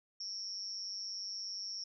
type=tone with amplitude modulation; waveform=sine; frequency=5470 Hz; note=F8; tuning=37 cents flat; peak=-35 dBFS; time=0.2-1.84 s; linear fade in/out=5 ms; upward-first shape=sine; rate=197 Hz; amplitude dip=95%; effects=none